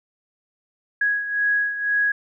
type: beating tone pair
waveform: sine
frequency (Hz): 1661.2 / 1663.2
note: G#6 / G#6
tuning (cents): 0 / +2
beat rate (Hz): 2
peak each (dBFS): -20 / -26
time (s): 1.01-2.12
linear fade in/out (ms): 5
effects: none